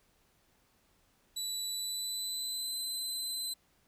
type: tone with pitch glide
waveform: 25% pulse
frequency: 3951 to 4043 Hz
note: B7 to B7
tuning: 0 to +40 cents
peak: -30 dBFS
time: 1.36-3.54 s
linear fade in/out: 10 ms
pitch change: +40 cents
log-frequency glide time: 1.65-2.74 s
effects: pink hiss -70 dBFS RMS until 3.87 s